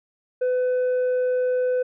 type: tone with tanh clipping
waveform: sine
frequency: 503 Hz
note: B4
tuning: 32 cents sharp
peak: -20 dBFS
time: 0.41-1.83 s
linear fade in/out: 10 ms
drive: 3 dB
effects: none